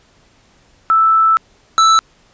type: tone pair in turn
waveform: sine / square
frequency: 1318.5 / 1318.5 Hz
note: E6 / E6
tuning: 0 / 0 cents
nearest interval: unison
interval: 0 cents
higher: neither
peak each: -8 dBFS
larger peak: neither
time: 0.9-1.37 / 1.78-1.99 s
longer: first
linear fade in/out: 0 ms
effects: pink hiss -52 dBFS RMS until 2.33 s + resampled to 16000 Hz